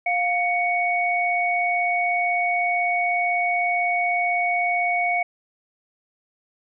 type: tone pair together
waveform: sine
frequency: 705.2 / 2231 Hz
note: F5 / C#7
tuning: +17 / +11 cents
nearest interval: octave + minor sixth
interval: 1994 cents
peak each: -22 dBFS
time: 0.06-5.23 s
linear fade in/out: 5 ms
effects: none